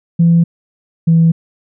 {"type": "tone pair in turn", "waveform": "sine", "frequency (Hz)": [168.3, 164.65], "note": ["E3", "E3"], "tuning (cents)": [36, -2], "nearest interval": "unison", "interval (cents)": 38, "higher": "first", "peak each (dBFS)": -5, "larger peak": "neither", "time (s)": [[0.19, 0.44], [1.07, 1.32]], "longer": "neither", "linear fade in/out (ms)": 10, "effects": ["tanh soft clip ceiling -2 dBFS"]}